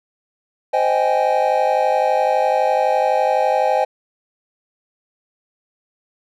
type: chord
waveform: triangle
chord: Ab major seventh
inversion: first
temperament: just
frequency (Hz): 519.1 / 623 / 778.7 / 830.6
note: C5 / Eb5 / G5 / Ab5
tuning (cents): -14 / +2 / -12 / 0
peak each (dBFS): -18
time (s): 0.73-3.85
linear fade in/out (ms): 10
effects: none